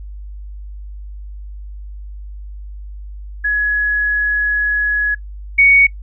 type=tone pair in turn; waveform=sine; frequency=1683 / 2233 Hz; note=G#6 / C#7; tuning=+23 / +12 cents; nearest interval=perfect fourth; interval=489 cents; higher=second; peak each=-13 / -6 dBFS; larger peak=second; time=3.44-5.15 / 5.58-5.87 s; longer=first; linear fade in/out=10 ms; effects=noise-tail reverb RT60 0.1 s tail -22 dB re dry + added 50 Hz sine -28 dBFS peak until 6.02 s